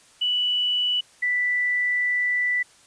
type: tone pair in turn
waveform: sine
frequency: 2960 / 1975.6 Hz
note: F#7 / B6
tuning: 0 / 0 cents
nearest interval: perfect fifth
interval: 700 cents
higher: first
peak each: -20 dBFS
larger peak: neither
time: 0.21-1.01 / 1.22-2.63 s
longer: second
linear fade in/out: 10 ms
effects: white hiss -54 dBFS RMS until 2.86 s + resampled to 22050 Hz